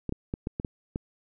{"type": "clicks", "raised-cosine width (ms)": 3, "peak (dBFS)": -17, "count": 7, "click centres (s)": [0.093, 0.124, 0.339, 0.471, 0.599, 0.648, 0.959], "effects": []}